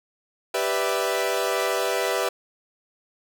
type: chord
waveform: sawtooth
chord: E minor seventh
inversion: first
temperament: equal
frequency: 392 / 493.9 / 587.3 / 659.3 Hz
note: G4 / B4 / D5 / E5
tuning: 0 / 0 / 0 / 0 cents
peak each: -24 / -23 / -26 / -24 dBFS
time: 0.54-2.29 s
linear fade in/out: 5 ms
effects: none